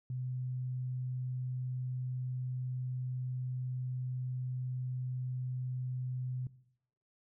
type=tone; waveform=sine; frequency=127 Hz; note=B2; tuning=49 cents sharp; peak=-35 dBFS; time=0.1-6.47 s; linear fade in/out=2 ms; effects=noise-tail reverb RT60 0.7 s tail -18 dB re dry